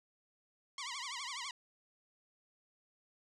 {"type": "tone with vibrato", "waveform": "10% pulse", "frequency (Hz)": 1046.5, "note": "C6", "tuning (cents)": 0, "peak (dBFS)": -32, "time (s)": [0.78, 1.51], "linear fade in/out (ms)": 2, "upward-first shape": "triangle", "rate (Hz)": 12, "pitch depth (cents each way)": 210, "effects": ["resampled to 24000 Hz"]}